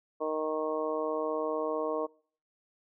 harmonic tone, 155.56 Hz, D#3, in tune, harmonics 2 / 3 / 4 / 5 / 6 / 7, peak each -38 / -32 / -34 / -45 / -41 / -38 dBFS, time 0.2-2.07 s, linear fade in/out 20 ms, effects noise-tail reverb RT60 0.5 s tail -25 dB re dry

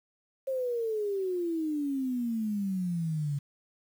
sine exponential sweep, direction down, 540 to 139.9 Hz, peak -28 dBFS, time 0.47-3.39 s, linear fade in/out 10 ms, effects 9-bit

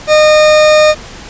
40% pulse tone, 612 Hz, D#5, 29 cents flat, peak -3 dBFS, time 0.07-0.95 s, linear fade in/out 50 ms, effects pink hiss -30 dBFS RMS until 1.29 s + resampled to 16000 Hz

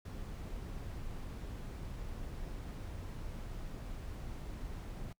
brown noise, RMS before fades -43 dBFS, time 0.05-5.13 s, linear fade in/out 5 ms, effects noise-tail reverb RT60 0.1 s tail -25 dB re dry

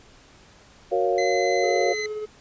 sine chord, Gb major seventh, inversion none, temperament equal, 370 / 466.2 / 554.4 / 698.5 Hz, Gb4 / Bb4 / Db5 / F5, 0 / 0 / 0 / 0 cents, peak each -25 dBFS, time 0.91-1.94 s, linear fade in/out 20 ms
sawtooth tone, 2041 Hz, C7, 44 cents flat, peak -24 dBFS, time 1.18-2.06 s, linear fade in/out 2 ms
triangle tone with tremolo, 426.2 Hz, G#4, 45 cents sharp, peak -25 dBFS, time 1.63-2.26 s, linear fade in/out 10 ms, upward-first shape sine, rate 17 Hz, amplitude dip 35%
effects pink hiss -52 dBFS RMS until 2.4 s + resampled to 16000 Hz

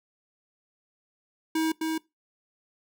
square tone with echo, 319.6 Hz, D#4, 47 cents sharp, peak -24 dBFS, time 1.55-1.72 s, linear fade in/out 5 ms, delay 260 ms, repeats 1, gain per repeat -3 dB, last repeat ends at 1.98 s, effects noise-tail reverb RT60 0.2 s tail -21 dB re dry

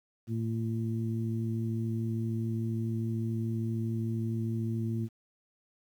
harmonic tone, 113.1 Hz, A2, 48 cents sharp, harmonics 1 / 2 / 3, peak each -31 / -34 / -40 dBFS, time 0.27-5.09 s, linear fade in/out 50 ms, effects 10-bit

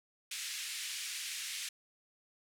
pink band-pass noise, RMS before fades -41 dBFS, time 0.31-1.69 s, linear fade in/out 5 ms, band 2100 to 11000 Hz, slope 24 dB/octave, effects none

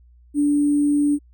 sine tone with sample-and-hold, 291 Hz, D4, 16 cents flat, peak -15 dBFS, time 0.34-1.19 s, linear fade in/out 50 ms, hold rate 8820 Hz, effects added 60 Hz sine -48 dBFS peak until 1.33 s

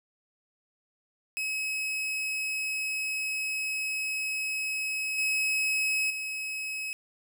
40% pulse tone with level steps, 2561 Hz, D#7, 49 cents sharp, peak -28 / -24 / -31 dBFS, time 1.37-6.93 s, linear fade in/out 0 ms, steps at 5.18 / 6.1 s, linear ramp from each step 5 ms, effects none

